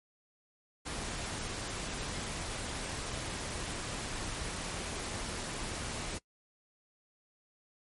pink noise with amplitude modulation, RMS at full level -37 dBFS, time 0.85-6.19 s, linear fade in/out 20 ms, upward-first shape sine, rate 210 Hz, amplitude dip 30%, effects noise-tail reverb RT60 0.1 s tail -23 dB re dry + MP3 48 kbps

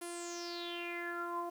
sawtooth tone with low-pass filter sweep, 345.7 Hz, F4, 18 cents flat, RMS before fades -41 dBFS, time 0.01-1.5 s, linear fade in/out 10 ms, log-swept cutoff 11000 to 840 Hz, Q 7.8, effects 10-bit

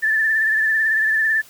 sine tone with vibrato, 1760 Hz, A6, in tune, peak -15 dBFS, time 0.02-1.42 s, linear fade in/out 20 ms, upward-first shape triangle, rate 18 Hz, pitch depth 50 cents each way, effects white hiss -47 dBFS RMS until 1.49 s

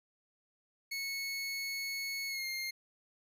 25% pulse tone with pitch glide, 2200 to 2123 Hz, C#7 to C7, -14 to +25 cents, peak -32 dBFS, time 0.91-2.71 s, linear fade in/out 10 ms, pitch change -61 cents, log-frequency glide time 2.28-2.46 s, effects none

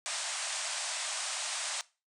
white band-pass noise, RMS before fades -36 dBFS, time 0.06-1.81 s, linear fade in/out 0 ms, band 580 to 9300 Hz, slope 96 dB/octave, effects noise-tail reverb RT60 0.3 s tail -20 dB re dry

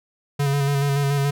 square tone with vibrato, 140.8 Hz, C#3, 27 cents sharp, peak -19 dBFS, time 0.39-1.31 s, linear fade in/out 10 ms, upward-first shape square, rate 7 Hz, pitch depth 24 cents each way, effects none

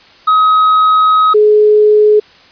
triangle / sine tone pair in turn, 1268 / 423.1 Hz, D#6 / G#4, +32 / +32 cents, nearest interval octave + perfect fifth, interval 1900 cents, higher first, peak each -4 dBFS, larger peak neither, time 0.27-1.34 / 1.34-2.2 s, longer first, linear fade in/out 10 ms, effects white hiss -42 dBFS RMS until 2.51 s + resampled to 11025 Hz

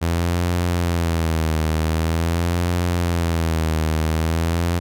sawtooth tone with vibrato, 83.2 Hz, E2, 17 cents sharp, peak -14 dBFS, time 0.01-4.8 s, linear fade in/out 20 ms, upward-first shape sine, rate 0.45 Hz, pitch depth 92 cents each way, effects none

